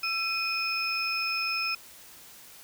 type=tone cluster; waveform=sine; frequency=1340 / 2494 / 5220 Hz; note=E6 / D#7 / E8; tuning=+28 / +3 / -18 cents; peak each=-35 / -29 / -32 dBFS; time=0.03-1.75 s; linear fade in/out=5 ms; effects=white hiss -50 dBFS RMS until 2.63 s